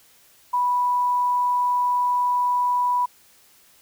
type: tone with quantisation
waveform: sine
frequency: 984 Hz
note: B5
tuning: 7 cents flat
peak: -18 dBFS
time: 0.53-3.06 s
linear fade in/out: 10 ms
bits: 8
effects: white hiss -55 dBFS RMS until 3.81 s